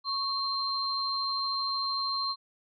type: tone pair together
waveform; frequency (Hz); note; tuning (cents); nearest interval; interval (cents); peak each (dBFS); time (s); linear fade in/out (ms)
sine; 1101 / 4157; C#6 / C8; -12 / -12; octave + major seventh; 2300; -32 / -30; 0.04-2.36; 50
effects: none